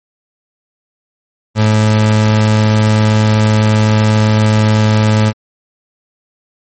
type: tone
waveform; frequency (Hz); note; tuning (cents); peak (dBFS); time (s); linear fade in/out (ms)
30% pulse; 107.8; A2; -35; -5; 1.55-5.33; 50
effects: MP3 32 kbps